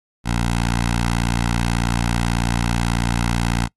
10% pulse tone with notch filter, 58.27 Hz, A#1, in tune, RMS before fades -20 dBFS, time 0.24-3.69 s, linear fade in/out 50 ms, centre 380 Hz, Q 1.1, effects noise-tail reverb RT60 0.1 s tail -25 dB re dry + AAC 32 kbps

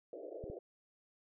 white band-pass noise, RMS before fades -47 dBFS, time 0.13-0.59 s, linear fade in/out 2 ms, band 310 to 660 Hz, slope 96 dB/octave
clicks, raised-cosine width 5 ms, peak -34 dBFS, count 2, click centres 0.44 / 0.5 s
effects none

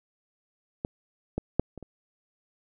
clicks, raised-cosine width 2 ms, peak -16 / -15 / -7 / -27 / -29 dBFS, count 5, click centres 0.849 / 1.38 / 1.596 / 1.777 / 1.827 s, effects none

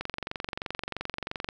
click train, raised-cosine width 0.3 ms, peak -16 dBFS, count 35, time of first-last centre 0.01-1.488 s, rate 23 Hz, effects none

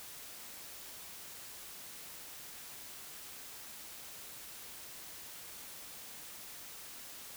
silence, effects white hiss -49 dBFS RMS until 7.36 s

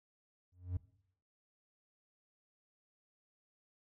triangle tone with exponential growth, 90.1 Hz, F#2, 45 cents flat, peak -29 dBFS, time 0.52-0.77 s, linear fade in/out 5 ms, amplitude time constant 53 ms, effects noise-tail reverb RT60 0.7 s tail -19 dB re dry

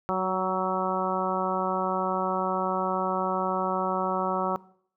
harmonic tone with a mistuned harmonic, 187.3 Hz, F#3, 21 cents sharp, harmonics 1 / 2 / 3 / 4 / 5 / 6 / 7, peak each -32 / -32 / -32 / -32 / -32 / -32 / -32 dBFS, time 0.09-4.56 s, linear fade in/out 0 ms, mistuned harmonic 2, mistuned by -18 cents, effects noise-tail reverb RT60 0.6 s tail -20 dB re dry

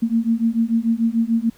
sine beating tone pair, 225.4 / 232.2 Hz, A3 / A#3, +42 / -7 cents, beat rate 6.8 Hz, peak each -19 dBFS, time 0.02-1.5 s, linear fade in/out 10 ms, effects pink hiss -53 dBFS RMS until 1.57 s

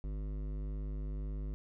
sine tone with hard clipping, 50.9 Hz, G#1, 34 cents flat, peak -38 dBFS, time 0.04-1.54 s, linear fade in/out 0 ms, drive 14 dB, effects none

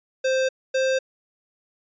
square tone pair in turn, 523.3 / 525.6 Hz, C5 / C5, 0 / +8 cents, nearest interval unison, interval 8 cents, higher second, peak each -20 dBFS, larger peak neither, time 0.24-0.49 / 0.74-0.99 s, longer neither, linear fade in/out 10 ms, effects resampled to 16000 Hz

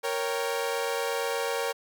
sawtooth chord, G diminished, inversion first, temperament equal, 466.2 / 554.4 / 784 Hz, Bb4 / Db5 / G5, 0 / 0 / 0 cents, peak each -26 / -28 / -32 dBFS, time 0.03-1.73 s, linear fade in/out 20 ms, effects none

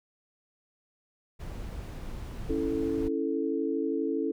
brown noise, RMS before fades -38 dBFS, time 1.39-3.09 s, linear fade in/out 20 ms
sine chord, A major, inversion first, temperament equal, 277.2 / 329.6 / 440 Hz, C#4 / E4 / A4, 0 / 0 / 0 cents, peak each -31 dBFS, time 2.49-4.32 s, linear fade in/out 10 ms
effects none

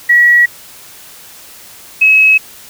sine tone pair in turn, 1924 / 2568 Hz, B6 / E7, -46 / -46 cents, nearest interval perfect fourth, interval 500 cents, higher second, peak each -4 dBFS, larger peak neither, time 0.09-0.46 / 2.01-2.38 s, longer neither, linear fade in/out 10 ms, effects white hiss -36 dBFS RMS until 2.69 s

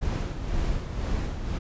brown noise with tremolo, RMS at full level -26 dBFS, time 0.01-1.59 s, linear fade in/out 20 ms, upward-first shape sine, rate 2 Hz, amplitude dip 55%, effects resampled to 16000 Hz

